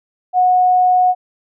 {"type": "tone", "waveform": "sine", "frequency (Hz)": 731, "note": "F#5", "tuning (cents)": -21, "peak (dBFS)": -9, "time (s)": [0.33, 1.15], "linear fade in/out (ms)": 50, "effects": []}